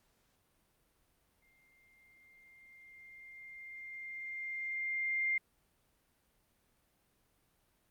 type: tone with exponential growth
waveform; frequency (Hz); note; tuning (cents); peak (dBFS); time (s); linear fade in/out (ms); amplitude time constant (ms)
sine; 2106; C7; +11; -29; 1.42-5.38; 5; 860
effects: pink hiss -74 dBFS RMS until 7.9 s + Opus 48 kbps